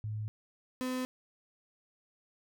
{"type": "tone pair in turn", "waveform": ["sine", "35% pulse"], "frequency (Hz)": [107.2, 255], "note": ["A2", "C4"], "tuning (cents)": [-45, -44], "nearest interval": "octave + minor third", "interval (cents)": 1501, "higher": "second", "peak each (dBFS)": [-34, -31], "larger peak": "second", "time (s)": [[0.04, 0.28], [0.81, 1.05]], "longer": "neither", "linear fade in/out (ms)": 0, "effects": []}